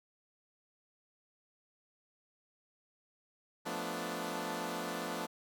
10% pulse chord, B half-diminished seventh, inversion second, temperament equal, 174.61 / 220 / 246.9 / 293.7 Hz, F3 / A3 / B3 / D4, 0 / 0 / 0 / 0 cents, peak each -34 dBFS, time 3.65-5.27 s, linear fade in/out 20 ms, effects none

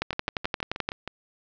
two click trains, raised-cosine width 0.3 ms, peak -17 / -10 dBFS, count 7 / 11, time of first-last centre 0.13-1.076 / 0.02-0.89 s, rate 6.34 / 11.5 Hz, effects resampled to 16000 Hz + 8-bit

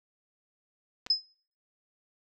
clicks, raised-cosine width 0.2 ms, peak -23 dBFS, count 2, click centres 1.064 / 1.068 s
sine tone with exponential decay, 5100 Hz, D#8, 42 cents sharp, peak -18 dBFS, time 1.1-1.26 s, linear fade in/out 5 ms, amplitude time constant 34 ms
effects noise-tail reverb RT60 0.5 s tail -25 dB re dry

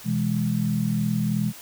sine chord, E major, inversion second, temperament equal with one note detuned, 125.63 / 164.81 / 207.7 Hz, B2 / E3 / G#3, +30 / 0 / 0 cents, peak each -27 / -26 / -24 dBFS, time 0.04-1.53 s, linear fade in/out 50 ms, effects white hiss -43 dBFS RMS until 1.61 s

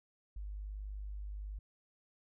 sine tone, 50.6 Hz, G#1, 44 cents flat, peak -40 dBFS, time 0.36-1.59 s, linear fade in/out 5 ms, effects none

